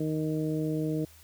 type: harmonic tone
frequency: 155.56 Hz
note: D#3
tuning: in tune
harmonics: 1 / 2 / 3 / 4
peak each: -31 / -30 / -35 / -41 dBFS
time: 0-1.05 s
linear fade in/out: 5 ms
effects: added 79 Hz sine -56 dBFS peak until 1.23 s + white hiss -56 dBFS RMS until 1.23 s